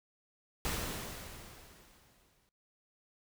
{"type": "noise with exponential decay", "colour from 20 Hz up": "pink", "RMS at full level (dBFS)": -34, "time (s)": [0.65, 2.49], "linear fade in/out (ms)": 0, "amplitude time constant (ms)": 400, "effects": ["noise-tail reverb RT60 0.2 s tail -21 dB re dry"]}